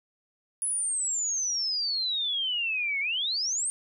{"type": "exponential two-way sweep", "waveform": "sine", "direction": "down then up", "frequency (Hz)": [10420, 2160, 8930], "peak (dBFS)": -26, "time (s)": [0.62, 3.7], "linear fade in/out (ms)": 0, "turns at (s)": 3, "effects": []}